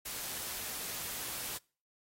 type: noise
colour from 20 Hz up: white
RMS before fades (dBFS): -40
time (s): 0.05-1.58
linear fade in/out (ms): 10
effects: noise-tail reverb RT60 0.4 s tail -25 dB re dry + AAC 48 kbps